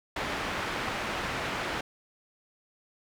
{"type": "low-pass noise", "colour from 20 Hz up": "white", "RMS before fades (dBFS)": -33, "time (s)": [0.16, 1.81], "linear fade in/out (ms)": 5, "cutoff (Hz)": 2000, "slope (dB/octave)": 12, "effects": []}